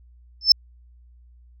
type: tone with exponential growth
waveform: sine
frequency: 5274 Hz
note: E8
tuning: in tune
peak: -3 dBFS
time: 0.41-0.52 s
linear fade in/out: 2 ms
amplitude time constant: 22 ms
effects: tanh soft clip ceiling -3 dBFS + added 60 Hz sine -48 dBFS peak until 1.6 s